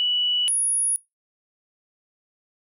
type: tone pair in turn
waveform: sine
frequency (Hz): 2950 / 10380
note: F#7 / E9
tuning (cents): -6 / -28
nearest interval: octave + minor seventh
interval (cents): 2178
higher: second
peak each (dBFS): -19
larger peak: neither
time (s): 0-0.48 / 0.48-0.96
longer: neither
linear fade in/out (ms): 0
effects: noise-tail reverb RT60 0.2 s tail -23 dB re dry